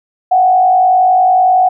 sine tone with frequency modulation, 740 Hz, F#5, in tune, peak -6 dBFS, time 0.31-1.69 s, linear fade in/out 10 ms, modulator 50.9 Hz, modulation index 0.5, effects none

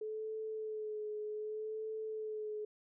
sine tone with vibrato, 430.5 Hz, A4, 38 cents flat, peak -38 dBFS, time 0.01-2.65 s, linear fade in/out 5 ms, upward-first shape sine, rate 0.65 Hz, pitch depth 28 cents each way, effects none

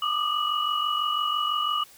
sine tone cluster, 1184 / 1230 / 2926 Hz, D6 / D#6 / F#7, +14 / -20 / -20 cents, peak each -27 / -28 / -28 dBFS, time 0.02-1.84 s, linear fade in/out 5 ms, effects white hiss -52 dBFS RMS until 1.97 s

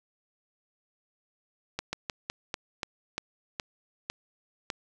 slowing click train, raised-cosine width 0.2 ms, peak -14 dBFS, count 10, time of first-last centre 1.79-4.702 s, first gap 140 ms, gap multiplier 1.2, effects none

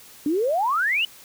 sine exponential sweep, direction up, 280 to 3024 Hz, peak -19 dBFS, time 0.26-1.05 s, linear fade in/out 2 ms, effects white hiss -47 dBFS RMS until 1.24 s

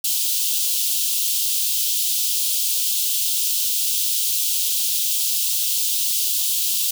white high-pass noise, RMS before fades -21 dBFS, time 0.04-6.91 s, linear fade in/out 5 ms, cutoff 2900 Hz, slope 48 dB/octave, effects none

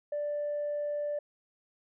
sine tone, 587.3 Hz, D5, in tune, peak -29 dBFS, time 0.12-1.19 s, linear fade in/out 5 ms, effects tanh soft clip ceiling -27 dBFS

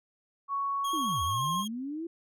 sine tone with pitch glide, 1113 to 1062.7 Hz, C#6 to C6, +7 to +27 cents, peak -28 dBFS, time 0.48-1.65 s, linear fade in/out 50 ms, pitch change -80 cents, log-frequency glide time 1.27-1.41 s
sawtooth tone with vibrato, 3251 Hz, G#7, 38 cents flat, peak -33 dBFS, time 0.84-1.68 s, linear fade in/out 10 ms, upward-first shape sine, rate 14 Hz, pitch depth 21 cents each way
sine linear two-way sweep, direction down then up, 342.4 to 73.42 to 342.4 Hz, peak -33 dBFS, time 0.93-2.07 s, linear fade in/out 5 ms, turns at 1.23 s
effects none

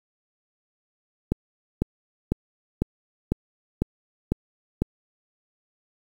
click train, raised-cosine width 3 ms, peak -8 dBFS, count 8, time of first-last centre 1.32-4.82 s, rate 2 Hz, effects 7-bit

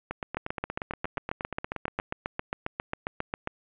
two click trains, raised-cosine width 0.5 ms, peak -17 / -14 dBFS, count 17 / 24, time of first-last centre 0.11-1.999 / 0.37-3.474 s, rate 8.47 / 7.41 Hz, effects resampled to 8000 Hz + 9-bit

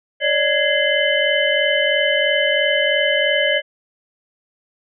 sine tone cluster, 563 / 606 / 1666 / 2074 / 3034 Hz, C#5 / D#5 / G#6 / C7 / F#7, +27 / -46 / +5 / -16 / +43 cents, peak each -21 dBFS, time 0.2-3.62 s, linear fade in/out 50 ms, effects none

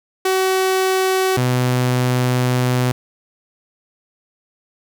sawtooth tone pair in turn, 377.4 / 125.54 Hz, F#4 / B2, +34 / +29 cents, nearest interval octave + perfect fifth, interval 1905 cents, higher first, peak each -11 dBFS, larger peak neither, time 0.25-1.37 / 1.37-2.92 s, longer second, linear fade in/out 5 ms, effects none

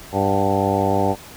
harmonic tone with a mistuned harmonic, 98.3 Hz, G2, 5 cents sharp, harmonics 1 / 2 / 3 / 4 / 5 / 6 / 7 / 8 / 9, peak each -25 / -25 / -25 / -25 / -25 / -25 / -25 / -25 / -25 dBFS, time 0.12-1.16 s, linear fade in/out 50 ms, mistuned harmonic 7, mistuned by +60 cents, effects pink hiss -40 dBFS RMS until 1.36 s

